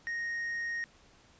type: tone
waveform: triangle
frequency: 1864.7 Hz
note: A#6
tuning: in tune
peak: -31 dBFS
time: 0.07-0.84 s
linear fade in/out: 0 ms
effects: pink hiss -61 dBFS RMS until 1.39 s + resampled to 16000 Hz